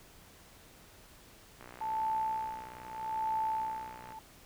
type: click train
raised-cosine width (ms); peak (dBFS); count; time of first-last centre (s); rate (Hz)
0.5; -33; 155; 1.61-4.122; 61.3
type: tone with tremolo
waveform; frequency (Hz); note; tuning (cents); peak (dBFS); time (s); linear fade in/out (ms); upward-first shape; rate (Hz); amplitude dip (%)
sine; 880; A5; 0; -29; 1.81-4.19; 2; sine; 0.79; 90
effects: pink hiss -57 dBFS RMS until 4.45 s